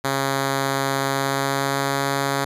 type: tone with pitch glide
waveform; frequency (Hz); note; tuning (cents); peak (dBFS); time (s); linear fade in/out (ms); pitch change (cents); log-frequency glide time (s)
5% pulse; 136.6 to 138.51; C#3 to C#3; -25 to -1; -9; 0.04-2.45; 10; +24; 1.03-2.01
effects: resampled to 32000 Hz